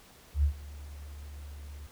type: tone with ADSR envelope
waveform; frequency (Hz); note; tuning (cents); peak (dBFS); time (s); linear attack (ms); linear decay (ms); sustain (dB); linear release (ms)
sine; 72.3; D2; -27; -20; 0.34-1.87; 95; 93; -21; 6
effects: pink hiss -56 dBFS RMS until 1.91 s